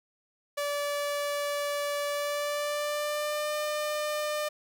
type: tone with pitch glide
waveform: sawtooth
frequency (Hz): 578 to 601.2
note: D5 to D5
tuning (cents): -28 to +40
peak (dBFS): -25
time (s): 0.57-4.49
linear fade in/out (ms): 10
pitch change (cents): +68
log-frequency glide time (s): 2.08-3.55
effects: none